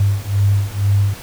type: beating tone pair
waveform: sine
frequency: 99 / 101.1 Hz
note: G2 / G#2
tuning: +18 / -46 cents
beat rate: 2.1 Hz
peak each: -16 dBFS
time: 0-1.14 s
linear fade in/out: 5 ms
effects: added 60 Hz sine -42 dBFS peak until 1.22 s + pink hiss -35 dBFS RMS until 1.22 s